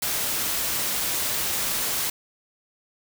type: noise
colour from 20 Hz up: white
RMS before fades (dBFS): -26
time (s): 0.02-2.1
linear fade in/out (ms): 5
effects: none